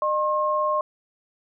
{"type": "tone pair together", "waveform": "sine", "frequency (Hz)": [608, 1072.1], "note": ["D#5", "C6"], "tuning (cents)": [-40, 42], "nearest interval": "minor seventh", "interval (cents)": 982, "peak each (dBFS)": [-24, -22], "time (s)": [0.02, 0.81], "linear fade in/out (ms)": 2, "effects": []}